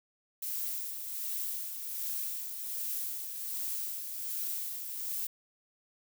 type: noise with tremolo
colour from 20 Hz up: violet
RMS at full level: -35 dBFS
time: 0.42-5.27 s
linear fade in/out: 5 ms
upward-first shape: sine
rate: 1.3 Hz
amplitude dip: 45%
effects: none